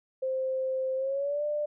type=tone with pitch glide; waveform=sine; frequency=523.3 to 594.2 Hz; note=C5 to D5; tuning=0 to +20 cents; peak=-27 dBFS; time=0.22-1.66 s; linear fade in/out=10 ms; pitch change=+220 cents; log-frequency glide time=0.96-1.44 s; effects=none